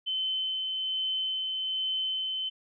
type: tone with tremolo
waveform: sine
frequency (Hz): 3062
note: G7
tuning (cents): -41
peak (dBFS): -27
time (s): 0.06-2.5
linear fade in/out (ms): 20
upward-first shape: sine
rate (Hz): 1.2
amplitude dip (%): 25
effects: none